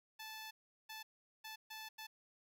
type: tone bursts at uneven times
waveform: 10% pulse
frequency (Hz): 874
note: A5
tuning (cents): -12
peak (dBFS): -39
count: 5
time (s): 0.19-0.51 / 0.89-1.03 / 1.44-1.56 / 1.7-1.89 / 1.98-2.07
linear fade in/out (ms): 10
effects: none